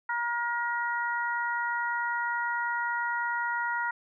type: harmonic tone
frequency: 474.6 Hz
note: A#4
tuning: 31 cents sharp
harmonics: 2 / 3 / 4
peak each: -31 / -31 / -34 dBFS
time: 0.09-3.91 s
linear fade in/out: 5 ms
effects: none